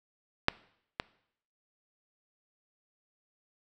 clicks, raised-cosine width 0.3 ms, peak -6 / -14 dBFS, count 2, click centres 0.484 / 0.999 s, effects noise-tail reverb RT60 0.7 s tail -21 dB re dry

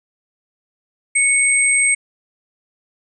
sine tone pair together, 2217 / 8370 Hz, C#7 / C9, 0 / 0 cents, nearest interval octave + major seventh, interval 2300 cents, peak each -15 dBFS, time 1.15-1.95 s, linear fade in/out 10 ms, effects none

